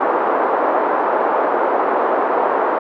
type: band-pass noise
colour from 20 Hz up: white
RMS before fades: -17 dBFS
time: 0-2.79 s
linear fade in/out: 10 ms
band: 340 to 1100 Hz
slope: 24 dB/octave
effects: none